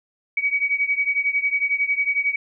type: beating tone pair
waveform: sine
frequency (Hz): 2261 / 2272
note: C#7 / C#7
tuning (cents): +34 / +42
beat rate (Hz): 11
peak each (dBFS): -21 / -23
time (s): 0.37-2.36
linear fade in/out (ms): 5
effects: none